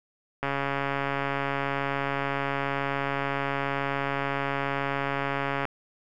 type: click train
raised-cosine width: 0.5 ms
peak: -13 dBFS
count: 727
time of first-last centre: 0.43-5.653 s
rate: 139 Hz
effects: none